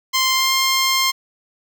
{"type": "tone with pitch glide", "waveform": "10% pulse", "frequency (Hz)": [1046.5, 1059.3], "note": ["C6", "C6"], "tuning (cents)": [0, 21], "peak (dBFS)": -7, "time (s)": [0.13, 1.12], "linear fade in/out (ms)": 20, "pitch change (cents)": 21, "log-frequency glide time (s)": [0.29, 0.53], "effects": []}